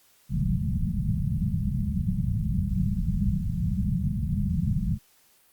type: low-pass noise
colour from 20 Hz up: white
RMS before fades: -26 dBFS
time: 0.29-4.99 s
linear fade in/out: 50 ms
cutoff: 210 Hz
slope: 96 dB/octave
effects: white hiss -61 dBFS RMS until 5.52 s + Opus 48 kbps